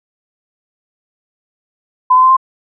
sine tone with pitch steps, 1013 / 1025.4 / 1037.9 / 1050.5 Hz, B5 / C6 / C6 / C6, +44 / -35 / -14 / +7 cents, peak -5 dBFS, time 2.1-2.368 s, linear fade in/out 10 ms, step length 67 ms, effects none

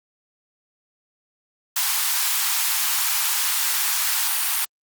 white high-pass noise, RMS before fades -22 dBFS, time 1.76-4.65 s, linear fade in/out 5 ms, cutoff 800 Hz, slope 48 dB/octave, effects Opus 48 kbps

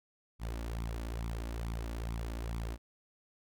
sawtooth tone with flanger, 56.8 Hz, A#1, 44 cents flat, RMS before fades -38 dBFS, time 0.39-2.78 s, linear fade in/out 50 ms, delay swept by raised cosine 0.85 to 3.55 ms, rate 2.3 Hz, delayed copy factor +0.65, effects none

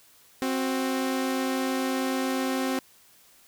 sawtooth tone pair together, 263 / 370 Hz, C4 / F#4, +9 / 0 cents, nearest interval tritone, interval 591 cents, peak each -22 / -29 dBFS, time 0.42-2.79 s, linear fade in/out 0 ms, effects white hiss -57 dBFS RMS until 3.47 s

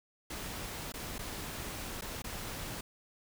pink noise with dropouts, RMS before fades -41 dBFS, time 0.3-2.81 s, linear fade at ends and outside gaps 5 ms, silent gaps 0.922-0.939 / 1.183-1.19 / 2.011-2.02 / 2.221-2.241 s, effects none

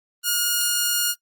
5% pulse tone, 1432 Hz, F6, 43 cents sharp, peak -8 dBFS, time 0.23-1.15 s, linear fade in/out 50 ms, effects noise-tail reverb RT60 0.1 s tail -20 dB re dry + Opus 24 kbps

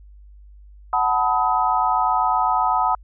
sine chord, B dominant seventh, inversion second, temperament equal with one note detuned, 740 / 880 / 987.8 / 1266.3 Hz, F#5 / A5 / B5 / D#6, 0 / 0 / 0 / +30 cents, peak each -22 dBFS, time 0.93-2.95 s, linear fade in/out 2 ms, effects added 50 Hz sine -42 dBFS peak until 3.03 s

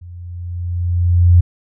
sine tone with level ramp, 87.6 Hz, F2, 6 cents sharp, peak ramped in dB -32 to -4 dBFS, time 0.01-1.41 s, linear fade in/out 10 ms, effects none

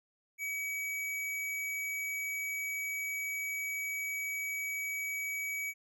square tone, 2273 Hz, C#7, 43 cents sharp, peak -35 dBFS, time 0.38-5.74 s, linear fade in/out 50 ms, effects none

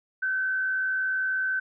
sine tone with frequency modulation, 1531 Hz, G6, 41 cents flat, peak -24 dBFS, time 0.22-1.6 s, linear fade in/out 10 ms, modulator 70.4 Hz, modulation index 0.4, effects none

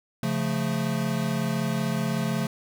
square chord, Db augmented, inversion none, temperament equal, 138.59 / 174.61 / 220 Hz, Db3 / F3 / A3, 0 / 0 / 0 cents, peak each -30 / -30 / -29 dBFS, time 0.23-2.47 s, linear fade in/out 2 ms, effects none

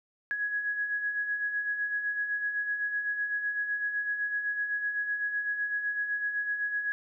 sine beating tone pair, 1664 / 1671.9 Hz, G#6 / G#6, +3 / +11 cents, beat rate 7.9 Hz, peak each -38 / -29 dBFS, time 0.31-6.92 s, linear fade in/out 0 ms, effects none

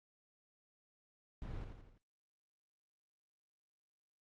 brown noise with echo, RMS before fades -44 dBFS, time 1.42-1.64 s, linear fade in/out 0 ms, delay 84 ms, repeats 4, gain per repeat -5 dB, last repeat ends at 1.976 s, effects low-pass 4000 Hz 12 dB/octave + Opus 24 kbps

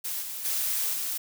blue noise with level steps, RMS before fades -32 / -36 / -28 / -31 dBFS, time 0.04-1.18 s, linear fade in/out 10 ms, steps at 0.21 / 0.44 / 0.92 s, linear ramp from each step 20 ms, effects none

